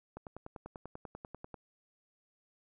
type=click train; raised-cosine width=1 ms; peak=-30 dBFS; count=15; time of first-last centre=0.17-1.543 s; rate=10.2 Hz; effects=none